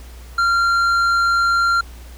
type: tone with tanh clipping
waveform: triangle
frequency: 1382 Hz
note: F6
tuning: 19 cents flat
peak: -15 dBFS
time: 0.38-1.81 s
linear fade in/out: 5 ms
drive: 12 dB
effects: added 60 Hz sine -35 dBFS peak until 2.17 s + pink hiss -45 dBFS RMS until 2.17 s